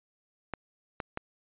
clicks, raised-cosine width 0.5 ms, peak -18 dBFS, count 3, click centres 0.537 / 1.002 / 1.174 s, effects resampled to 8000 Hz

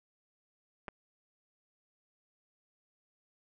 clicks, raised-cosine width 0.5 ms, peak -25 / -30 dBFS, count 2, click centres 0.882 / 0.887 s, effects none

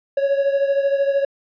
triangle beating tone pair, 553 / 566 Hz, C#5 / C#5, -4 / +36 cents, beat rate 13 Hz, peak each -15 / -21 dBFS, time 0.17-1.25 s, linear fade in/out 5 ms, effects resampled to 11025 Hz

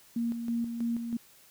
sine tone with tremolo, 233.6 Hz, A#3, 4 cents sharp, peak -27 dBFS, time 0.16-1.17 s, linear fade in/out 5 ms, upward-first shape square, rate 3.1 Hz, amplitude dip 50%, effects white hiss -58 dBFS RMS until 1.5 s

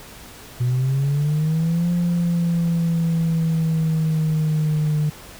sine linear two-way sweep, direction up then down, 121.3 to 174.5 to 150.5 Hz, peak -15 dBFS, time 0.6-5.1 s, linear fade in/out 10 ms, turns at 1.91 s, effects tanh soft clip ceiling -15 dBFS + pink hiss -41 dBFS RMS until 5.39 s

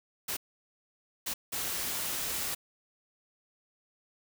white noise bursts at uneven times, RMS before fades -34 dBFS, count 3, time 0.28-0.37 / 1.26-1.34 / 1.52-2.55 s, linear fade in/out 10 ms, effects none

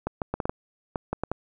clicks, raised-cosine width 1 ms, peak -13 dBFS, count 10, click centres 0.07 / 0.218 / 0.34 / 0.402 / 0.455 / 0.495 / 0.958 / 1.13 / 1.236 / 1.316 s, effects none

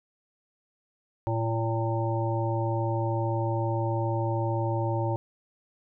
harmonic tone, 113.6 Hz, A#2, 44 cents flat, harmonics 1 / 3 / 5 / 7 / 8, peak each -27 / -32 / -33 / -36 / -34 dBFS, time 1.27-5.16 s, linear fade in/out 0 ms, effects none

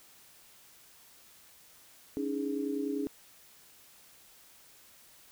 sine chord, C# suspended second, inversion none, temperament equal with one note detuned, 281.1 / 311.1 / 415.3 Hz, C#4 / D#4 / G#4, +24 / 0 / 0 cents, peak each -33 / -37 / -36 dBFS, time 2.17-3.07 s, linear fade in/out 0 ms, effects white hiss -58 dBFS RMS until 5.31 s

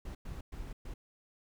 brown noise bursts at uneven times, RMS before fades -42 dBFS, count 4, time 0.05-0.15 / 0.25-0.41 / 0.52-0.73 / 0.85-0.94 s, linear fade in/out 5 ms, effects none

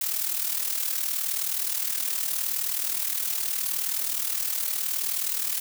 blue noise with amplitude modulation, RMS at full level -25 dBFS, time 0.01-5.6 s, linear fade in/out 5 ms, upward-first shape sine, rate 39.2 Hz, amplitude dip 65%, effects none

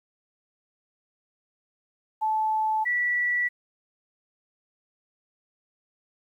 sine tone pair in turn, 870 / 1953.1 Hz, A5 / B6, -20 / -20 cents, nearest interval octave + major second, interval 1400 cents, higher second, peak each -22 dBFS, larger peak neither, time 2.21-2.85 / 2.85-3.49 s, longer neither, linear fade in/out 20 ms, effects 10-bit

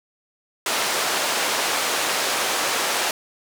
pink band-pass noise, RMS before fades -23 dBFS, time 0.66-3.11 s, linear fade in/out 2 ms, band 550 to 10000 Hz, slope 12 dB/octave, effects none

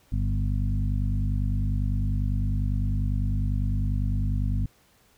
harmonic tone with a mistuned harmonic, 50 Hz, G1, 35 cents sharp, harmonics 1 / 2 / 3 / 4 / 5, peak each -25 / -27 / -35 / -35 / -37 dBFS, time 0.12-4.66 s, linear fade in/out 5 ms, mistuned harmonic 3, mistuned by -27 cents, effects pink hiss -61 dBFS RMS until 5.17 s

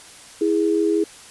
sine tone pair together, 327.3 / 413.2 Hz, E4 / G#4, -12 / -9 cents, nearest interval major third, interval 403 cents, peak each -19 dBFS, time 0.41-1.04 s, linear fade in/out 5 ms, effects white hiss -43 dBFS RMS until 1.3 s + resampled to 24000 Hz

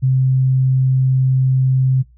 sine tone, 130.81 Hz, C3, in tune, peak -11 dBFS, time 0.02-2.03 s, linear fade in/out 20 ms, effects noise-tail reverb RT60 0.2 s tail -23 dB re dry + added 60 Hz sine -45 dBFS peak until 2.17 s

